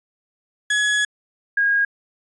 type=tone pair in turn; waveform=35% pulse / sine; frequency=1686 / 1633.3 Hz; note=G#6 / G#6; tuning=+26 / -29 cents; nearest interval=minor second; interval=55 cents; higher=first; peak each=-15 dBFS; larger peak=neither; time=0.7-1.05 / 1.57-1.85 s; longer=first; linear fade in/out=5 ms; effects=resampled to 24000 Hz